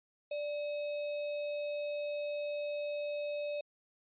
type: tone with sample-and-hold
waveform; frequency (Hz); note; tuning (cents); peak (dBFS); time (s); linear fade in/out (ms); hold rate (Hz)
sine; 587.3; D5; 0; -34; 0.31-3.61; 5; 3150
effects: resampled to 8000 Hz